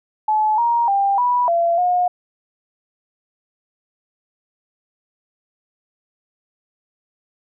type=tone with pitch steps; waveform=sine; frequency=859 / 941 / 794 / 980 / 681 / 718 Hz; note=A5 / A#5 / G5 / B5 / F5 / F5; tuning=-42 / +16 / +22 / -14 / -44 / +48 cents; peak=-14 dBFS; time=0.28-2.08 s; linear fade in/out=5 ms; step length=300 ms; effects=none